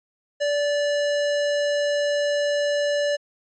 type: tone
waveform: square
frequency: 581 Hz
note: D5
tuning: 19 cents flat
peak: -21 dBFS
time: 0.4-3.17 s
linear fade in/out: 20 ms
effects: resampled to 16000 Hz